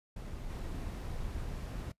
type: noise with level steps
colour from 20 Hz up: brown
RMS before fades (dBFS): -42 / -39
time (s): 0.16-1.92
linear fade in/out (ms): 5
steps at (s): 0.49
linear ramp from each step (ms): 10
effects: noise-tail reverb RT60 0.1 s tail -20 dB re dry + resampled to 32000 Hz